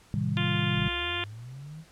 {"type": "chord", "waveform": "sine", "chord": "A half-diminished seventh", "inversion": "none", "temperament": "just", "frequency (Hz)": [110, 132, 158.4, 198], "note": ["A2", "C3", "Eb3", "G3"], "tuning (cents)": [0, 16, 31, 18], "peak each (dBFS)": -31, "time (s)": [0.14, 0.88], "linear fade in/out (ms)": 0}
{"type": "harmonic tone", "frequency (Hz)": 349.2, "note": "F4", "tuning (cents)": 0, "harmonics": [1, 2, 3, 4, 5, 6, 7, 8, 9, 10], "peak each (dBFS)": [-38, -42, -39, -39, -37, -42, -36, -37, -37, -37], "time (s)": [0.37, 1.24], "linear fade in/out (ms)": 0}
{"type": "linear sweep", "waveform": "sine", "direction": "up", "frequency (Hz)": [45.33, 165.3], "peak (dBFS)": -39, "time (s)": [0.74, 1.85], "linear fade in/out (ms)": 50}
{"effects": ["pink hiss -57 dBFS RMS until 1.91 s", "low-pass 10000 Hz 12 dB/octave"]}